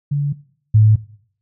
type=tone pair in turn; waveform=sine; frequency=143.6 / 107.96 Hz; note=D3 / A2; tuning=-39 / -32 cents; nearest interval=perfect fourth; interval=493 cents; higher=first; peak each=-15 / -7 dBFS; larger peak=second; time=0.11-0.33 / 0.74-0.96 s; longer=neither; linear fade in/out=10 ms; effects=noise-tail reverb RT60 0.6 s tail -19 dB re dry